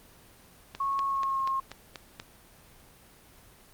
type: click train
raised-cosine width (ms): 0.2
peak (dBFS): -21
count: 7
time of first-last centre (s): 0.75-2.199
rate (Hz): 4.14
type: tone with pitch glide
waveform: sine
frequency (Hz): 1098 to 1073.5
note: C#6 to C6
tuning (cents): -17 to +44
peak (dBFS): -26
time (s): 0.8-1.6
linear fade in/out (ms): 5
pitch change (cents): -39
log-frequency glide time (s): 1.05-1.45
effects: pink hiss -55 dBFS RMS until 3.73 s + Opus 24 kbps